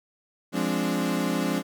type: chord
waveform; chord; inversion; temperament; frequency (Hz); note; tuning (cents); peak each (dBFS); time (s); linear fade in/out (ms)
35% pulse; D half-diminished seventh; first; equal; 174.61 / 207.7 / 261.6 / 293.7; F3 / Ab3 / C4 / D4; 0 / 0 / 0 / 0; -28; 0.52-1.63; 50
effects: none